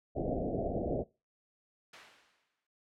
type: low-pass noise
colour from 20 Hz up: white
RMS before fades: -34 dBFS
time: 0.15-1.04 s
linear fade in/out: 20 ms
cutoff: 710 Hz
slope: 96 dB/octave
type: noise with exponential decay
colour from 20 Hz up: blue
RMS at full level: -33 dBFS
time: 1.93-2.67 s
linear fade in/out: 5 ms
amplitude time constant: 160 ms
effects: noise-tail reverb RT60 0.3 s tail -24 dB re dry + low-pass 2000 Hz 12 dB/octave